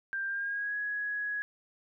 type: tone with pitch glide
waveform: sine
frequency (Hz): 1585 to 1671.5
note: G6 to G#6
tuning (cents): +19 to +11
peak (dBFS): -31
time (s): 0.13-1.42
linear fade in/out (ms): 0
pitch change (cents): +92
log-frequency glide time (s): 0.27-0.76
effects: none